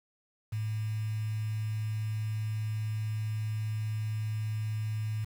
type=tone with quantisation; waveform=sine; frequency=108.1 Hz; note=A2; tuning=30 cents flat; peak=-30 dBFS; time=0.52-5.25 s; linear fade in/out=10 ms; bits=8; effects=none